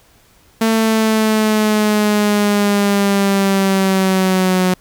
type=linear sweep; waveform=sawtooth; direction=down; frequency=224.5 to 182.9 Hz; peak=-8 dBFS; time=0.61-4.74 s; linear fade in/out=5 ms; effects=pink hiss -51 dBFS RMS until 4.8 s